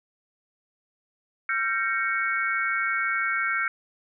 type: chord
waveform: sine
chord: G half-diminished seventh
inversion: third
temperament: equal with one note detuned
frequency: 1365 / 1568 / 1864.7 / 2217 Hz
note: F6 / G6 / Bb6 / Db7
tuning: -40 / 0 / 0 / 0 cents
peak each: -28 / -28 / -33 / -28 dBFS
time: 1.49-3.68 s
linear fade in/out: 2 ms
effects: none